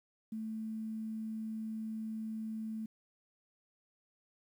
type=tone with quantisation; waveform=sine; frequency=220 Hz; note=A3; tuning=in tune; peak=-37 dBFS; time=0.32-2.86 s; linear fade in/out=5 ms; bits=11; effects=none